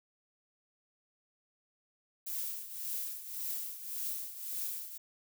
violet noise with tremolo, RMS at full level -36 dBFS, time 2.26-4.98 s, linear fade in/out 10 ms, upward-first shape triangle, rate 1.8 Hz, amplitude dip 75%, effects none

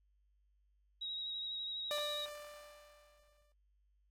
sine tone with vibrato, 3818 Hz, A#7, 41 cents sharp, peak -39 dBFS, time 1.01-2.26 s, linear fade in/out 10 ms, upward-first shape sine, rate 12 Hz, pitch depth 22 cents each way
sawtooth tone with exponential decay, 592 Hz, D5, 14 cents sharp, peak -32 dBFS, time 1.91-3.52 s, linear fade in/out 0 ms, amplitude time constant 350 ms
effects added 50 Hz sine -70 dBFS peak until 4.1 s + AAC 48 kbps

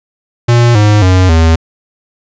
square tone with pitch steps, 119.2 / 104.98 / 92.45 / 81.42 Hz, A#2 / G#2 / F#2 / E2, +39 / +19 / -1 / -21 cents, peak -5 dBFS, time 0.48-1.56 s, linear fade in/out 10 ms, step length 270 ms, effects resampled to 16000 Hz

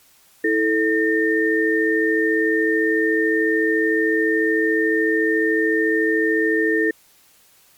sine tone cluster, 325.2 / 439 / 1818 Hz, E4 / A4 / A#6, -23 / -4 / -44 cents, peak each -20 dBFS, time 0.44-6.91 s, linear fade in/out 5 ms, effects white hiss -54 dBFS RMS until 7.77 s + MP3 96 kbps

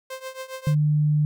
sawtooth tone with tremolo, 523.3 Hz, C5, in tune, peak -26 dBFS, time 0.1-0.75 s, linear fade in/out 5 ms, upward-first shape triangle, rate 7.3 Hz, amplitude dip 90%
sine tone, 150 Hz, D3, 37 cents sharp, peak -17 dBFS, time 0.67-1.25 s, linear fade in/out 0 ms
effects none

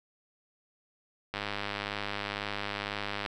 click train, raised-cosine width 0.3 ms, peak -17 dBFS, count 197, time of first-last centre 1.34-3.262 s, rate 102 Hz, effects none

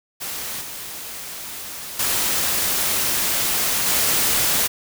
white noise with level steps, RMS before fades -29 / -33 / -21 / -19 dBFS, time 0.2-4.68 s, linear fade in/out 20 ms, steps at 0.61 / 1.99 / 3.86 s, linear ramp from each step 5 ms, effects none

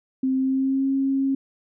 sine tone with pitch glide, 262.5 to 270.7 Hz, C4 to C#4, +6 to -41 cents, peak -19 dBFS, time 0.23-1.35 s, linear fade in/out 5 ms, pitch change +53 cents, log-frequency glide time 0.35-0.88 s, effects none

